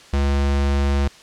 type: tone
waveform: square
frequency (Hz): 70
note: C#2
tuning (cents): +18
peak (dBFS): -17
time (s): 0.13-1.08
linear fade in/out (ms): 5
effects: white hiss -45 dBFS RMS until 1.22 s + low-pass 6000 Hz 12 dB/octave